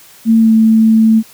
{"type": "tone with pitch glide", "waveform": "sine", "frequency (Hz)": [225.4, 221.9], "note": ["A3", "A3"], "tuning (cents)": [42, 15], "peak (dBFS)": -5, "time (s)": [0.25, 1.23], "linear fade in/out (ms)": 50, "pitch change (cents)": -27, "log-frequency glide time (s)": [0.39, 0.52], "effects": ["white hiss -41 dBFS RMS until 1.33 s"]}